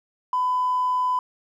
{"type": "tone with tanh clipping", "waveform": "triangle", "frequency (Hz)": 1003, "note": "B5", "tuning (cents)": 26, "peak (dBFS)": -19, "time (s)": [0.33, 1.19], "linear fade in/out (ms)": 2, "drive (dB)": 1, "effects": []}